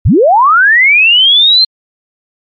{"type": "linear sweep", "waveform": "sine", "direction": "up", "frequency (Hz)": [52.2, 4199], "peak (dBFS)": -3, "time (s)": [0.05, 1.65], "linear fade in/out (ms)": 10, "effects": ["MP3 64 kbps"]}